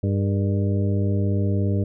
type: harmonic tone with a mistuned harmonic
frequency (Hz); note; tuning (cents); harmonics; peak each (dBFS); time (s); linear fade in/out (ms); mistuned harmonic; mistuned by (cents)
99.6; G2; +28; 1 / 2 / 3 / 4 / 5 / 6; -20 / -26 / -30 / -32 / -34 / -36; 0.03-1.84; 5; 5; -81
effects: none